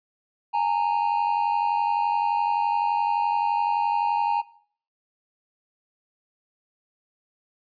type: tone pair together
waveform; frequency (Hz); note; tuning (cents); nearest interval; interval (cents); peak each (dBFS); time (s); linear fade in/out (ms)
triangle; 830.6 / 922.3; G#5 / A#5; 0 / -19; major second; 181; -22; 0.53-4.42; 20
effects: noise-tail reverb RT60 0.5 s tail -18 dB re dry + resampled to 11025 Hz